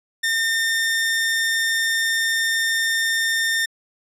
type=tone; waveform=sawtooth; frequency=1813 Hz; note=A#6; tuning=49 cents flat; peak=-15 dBFS; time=0.23-3.66 s; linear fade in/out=10 ms; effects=low-pass 12000 Hz 12 dB/octave